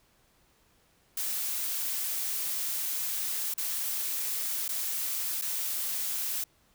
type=noise with dropouts; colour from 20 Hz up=blue; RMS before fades=-32 dBFS; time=1.17-6.44 s; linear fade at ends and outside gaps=5 ms; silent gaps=3.54-3.578 / 4.681-4.689 / 5.414-5.42 s; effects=pink hiss -66 dBFS RMS until 6.74 s